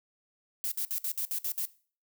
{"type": "noise bursts", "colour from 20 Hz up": "violet", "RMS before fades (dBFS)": -32, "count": 8, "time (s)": [0.64, 1.653], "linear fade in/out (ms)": 0, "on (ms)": 75, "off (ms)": 59, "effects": ["noise-tail reverb RT60 0.4 s tail -18 dB re dry"]}